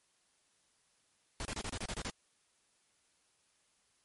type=noise bursts; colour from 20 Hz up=pink; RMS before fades=-39 dBFS; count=9; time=1.4-2.099 s; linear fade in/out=0 ms; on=51 ms; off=30 ms; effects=white hiss -73 dBFS RMS until 4.04 s + MP3 48 kbps